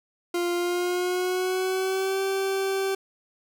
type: tone with pitch glide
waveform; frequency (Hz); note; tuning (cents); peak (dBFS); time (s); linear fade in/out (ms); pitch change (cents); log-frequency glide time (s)
40% pulse; 349.2 to 387.5; F4 to G4; 0 to -20; -23; 0.34-2.95; 5; +180; 0.55-2.22
effects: none